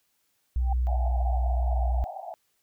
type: tone with pitch glide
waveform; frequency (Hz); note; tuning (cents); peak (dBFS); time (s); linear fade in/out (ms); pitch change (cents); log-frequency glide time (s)
sine; 61.74 to 61.35; B1 to B1; 0 to -11; -22; 0.56-2.04; 0; -11; 0.79-1.04
type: tone with exponential growth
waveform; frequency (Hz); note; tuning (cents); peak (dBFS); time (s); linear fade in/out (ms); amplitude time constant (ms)
sine; 784; G5; 0; -27; 0.59-0.73; 5; 30
type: band-pass noise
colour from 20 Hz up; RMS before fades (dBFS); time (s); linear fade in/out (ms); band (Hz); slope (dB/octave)
white; -37; 0.87-2.34; 0; 650 to 800; 96
effects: white hiss -72 dBFS RMS until 2.62 s